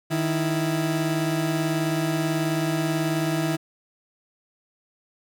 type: tone pair together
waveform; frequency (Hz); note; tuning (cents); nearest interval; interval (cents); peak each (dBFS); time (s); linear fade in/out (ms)
30% pulse; 155.56 / 329.6; D#3 / E4; 0 / 0; octave + minor second; 1300; -22 / -23; 0.1-3.57; 20
effects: none